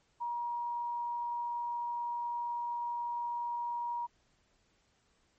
sine tone, 952 Hz, A#5, 36 cents sharp, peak -33 dBFS, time 0.2-4.07 s, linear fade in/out 20 ms, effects pink hiss -72 dBFS RMS until 5.38 s + MP3 32 kbps

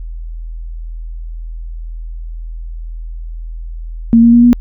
sine tone with pitch steps, 230.1 / 233.9 / 237.7 / 241.5 Hz, A#3 / A#3 / A#3 / B3, -22 / +6 / +34 / -39 cents, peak -3 dBFS, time 4.13-4.53 s, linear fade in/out 0 ms, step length 100 ms, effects added 41 Hz sine -22 dBFS peak until 4.6 s

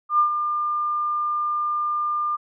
sine tone with ADSR envelope, 1200 Hz, D6, 37 cents sharp, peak -13 dBFS, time 0.09-2.37 s, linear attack 100 ms, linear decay 100 ms, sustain -8 dB, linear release 21 ms, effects none

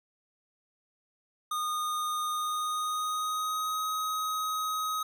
square tone with pitch glide, 1228 to 1263.3 Hz, D#6 to D#6, -23 to +26 cents, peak -30 dBFS, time 1.51-5.03 s, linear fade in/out 5 ms, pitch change +49 cents, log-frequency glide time 2.31-3.83 s, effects none

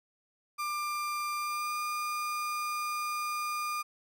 35% pulse tone with pitch glide, 1192 to 1210 Hz, D6 to D#6, +25 to -49 cents, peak -30 dBFS, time 0.58-3.83 s, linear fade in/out 20 ms, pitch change +26 cents, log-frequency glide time 1.36-1.79 s, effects none

